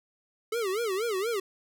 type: tone with vibrato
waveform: square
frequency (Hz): 420.3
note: G#4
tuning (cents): +21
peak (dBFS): -28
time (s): 0.52-1.4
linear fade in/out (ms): 5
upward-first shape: sine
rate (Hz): 4.2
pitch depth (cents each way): 220
effects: none